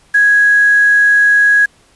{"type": "tone with quantisation", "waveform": "sine", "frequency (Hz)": 1661.2, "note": "G#6", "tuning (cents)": 0, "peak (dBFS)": -6, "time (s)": [0.14, 1.66], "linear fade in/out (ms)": 10, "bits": 5, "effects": ["pink hiss -50 dBFS RMS until 1.95 s", "resampled to 24000 Hz"]}